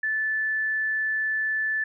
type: tone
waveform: sine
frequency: 1748 Hz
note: A6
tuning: 12 cents flat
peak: -23 dBFS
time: 0.03-1.84 s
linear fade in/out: 5 ms
effects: none